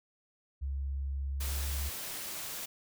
sine tone with pitch glide, 68.6 to 69.24 Hz, C#2 to C#2, -17 to -1 cents, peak -32 dBFS, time 0.61-1.9 s, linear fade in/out 20 ms, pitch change +16 cents, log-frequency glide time 1.33-1.42 s
white noise, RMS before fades -40 dBFS, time 1.4-2.66 s, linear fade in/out 10 ms
effects none

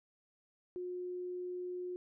sine tone, 360 Hz, F#4, 47 cents flat, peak -38 dBFS, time 0.76-1.96 s, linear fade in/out 0 ms, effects none

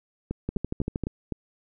two click trains, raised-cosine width 3 ms, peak -15 / -16 dBFS, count 8 / 5, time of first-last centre 0.49-1.037 / 0.31-1.323 s, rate 12.8 / 3.95 Hz, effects none

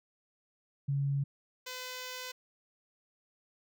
sine / 5% pulse tone pair in turn, 139.8 / 506.2 Hz, C#3 / B4, +15 / +43 cents, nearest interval octave + minor seventh, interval 2228 cents, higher second, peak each -28 dBFS, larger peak neither, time 0.88-1.24 / 1.66-2.32 s, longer second, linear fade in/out 10 ms, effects none

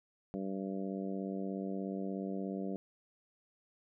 harmonic tone, 96.8 Hz, G2, 21 cents flat, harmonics 2 / 3 / 4 / 5 / 6 / 7, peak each -38 / -42 / -44 / -46 / -48 / -49 dBFS, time 0.34-2.76 s, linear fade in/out 0 ms, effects none

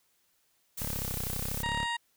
blue noise, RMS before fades -37 dBFS, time 0.77-1.63 s, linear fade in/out 10 ms
10% pulse exponential two-way sweep, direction down then up, 36.71 to 31 to 36.68 Hz, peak -27 dBFS, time 0.79-1.86 s, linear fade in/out 20 ms, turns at 1.22 s
harmonic tone, 939 Hz, A#5, 12 cents sharp, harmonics 1 / 2 / 3 / 4 / 5 / 7 / 8 / 9 / 10, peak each -33 / -34 / -39 / -40 / -51 / -55 / -50 / -56 / -53 dBFS, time 1.63-1.97 s, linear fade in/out 10 ms
effects white hiss -71 dBFS RMS until 2.16 s

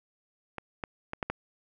clicks, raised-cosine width 0.5 ms, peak -21 / -18 / -19 / -15 / -15 dBFS, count 5, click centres 0.583 / 0.838 / 1.134 / 1.228 / 1.3 s, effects none

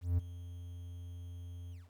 triangle tone with ADSR envelope, 87.4 Hz, F2, 2 cents sharp, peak -24 dBFS, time 0.01-1.9 s, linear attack 170 ms, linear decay 17 ms, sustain -17 dB, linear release 180 ms, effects 11-bit

